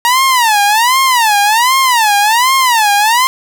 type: tone with vibrato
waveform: sawtooth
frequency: 931 Hz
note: A#5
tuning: 2 cents flat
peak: -4 dBFS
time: 0.05-3.27 s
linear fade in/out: 0 ms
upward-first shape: sine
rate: 1.3 Hz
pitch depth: 240 cents each way
effects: none